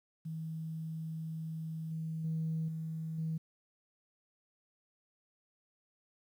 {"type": "tone with level steps", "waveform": "sine", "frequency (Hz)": 160.3, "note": "E3", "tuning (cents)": -48, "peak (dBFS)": [-37, -35, -31, -36, -32], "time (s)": [0.25, 3.38], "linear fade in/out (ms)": 10, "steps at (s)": [1.91, 2.24, 2.68, 3.18], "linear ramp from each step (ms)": 5, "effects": ["tanh soft clip ceiling -28 dBFS", "11-bit"]}